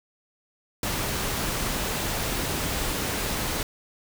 pink noise, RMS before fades -28 dBFS, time 0.83-3.63 s, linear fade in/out 2 ms, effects none

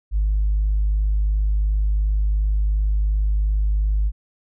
sine tone, 51.4 Hz, G#1, 17 cents flat, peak -15 dBFS, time 0.11-4.12 s, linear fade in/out 50 ms, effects tanh soft clip ceiling -13 dBFS

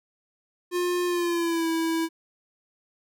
square tone with pitch glide, 355.1 to 327.5 Hz, F4 to E4, +29 to -11 cents, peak -24 dBFS, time 0.71-2.09 s, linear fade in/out 50 ms, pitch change -140 cents, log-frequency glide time 1.06-1.68 s, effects none

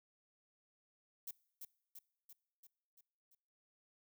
violet noise with echo, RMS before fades -45 dBFS, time 1.27-1.31 s, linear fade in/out 5 ms, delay 340 ms, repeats 6, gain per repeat -4 dB, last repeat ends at 3.35 s, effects noise-tail reverb RT60 0.8 s tail -23 dB re dry

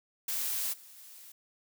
blue noise with level steps, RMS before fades -33 / -53 / -51 dBFS, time 0.28-1.32 s, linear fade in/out 5 ms, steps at 0.72 / 0.97 s, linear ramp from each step 20 ms, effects none

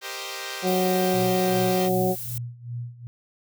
5% pulse chord, C minor seventh, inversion second, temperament equal, 392 / 466.2 / 523.3 / 622.3 Hz, G4 / Bb4 / C5 / Eb5, 0 / 0 / 0 / 0 cents, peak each -24 / -28 / -25 / -27 dBFS, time 0.01-1.9 s, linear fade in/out 50 ms
harmonic tone, 184.6 Hz, F#3, 4 cents flat, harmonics 1 / 2 / 3 / 4, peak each -25 / -24 / -27 / -27 dBFS, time 0.62-2.16 s, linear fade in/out 50 ms
violet noise, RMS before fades -34 dBFS, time 0.67-2.38 s, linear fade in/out 2 ms
sine tone with tremolo, 120 Hz, B2, 49 cents flat, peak -28 dBFS, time 1.14-3.07 s, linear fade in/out 0 ms, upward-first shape sine, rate 2.6 Hz, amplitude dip 85%
effects none

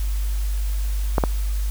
clicks, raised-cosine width 1 ms, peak -4 dBFS, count 2, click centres 1.182 / 1.238 s, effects added 50 Hz sine -20 dBFS peak until 1.7 s + white hiss -40 dBFS RMS until 1.7 s

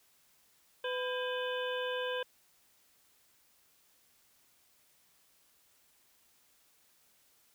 harmonic tone with a mistuned harmonic, 502 Hz, B4, 28 cents sharp, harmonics 1 / 2 / 3 / 5 / 6 / 7, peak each -35 / -42 / -40 / -47 / -43 / -46 dBFS, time 0.84-2.23 s, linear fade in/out 5 ms, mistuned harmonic 3, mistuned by +110 cents, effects white hiss -68 dBFS RMS until 7.54 s

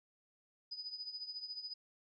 sine tone with tremolo, 4978 Hz, D#8, in tune, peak -39 dBFS, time 0.71-1.74 s, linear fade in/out 10 ms, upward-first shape triangle, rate 14 Hz, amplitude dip 80%, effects none

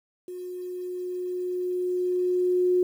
sine tone with level ramp, 361.7 Hz, F#4, 39 cents flat, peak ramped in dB -34 to -18 dBFS, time 0.28-2.83 s, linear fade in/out 2 ms, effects 9-bit

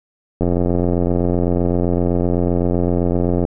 click train, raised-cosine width 2 ms, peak -5 dBFS, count 268, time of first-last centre 0.41-3.451 s, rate 87.8 Hz, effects none

